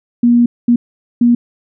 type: tone bursts at uneven times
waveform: sine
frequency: 238.9 Hz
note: A#3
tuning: 43 cents sharp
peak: -6 dBFS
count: 3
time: 0.23-0.46 / 0.68-0.76 / 1.21-1.35 s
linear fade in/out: 5 ms
effects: none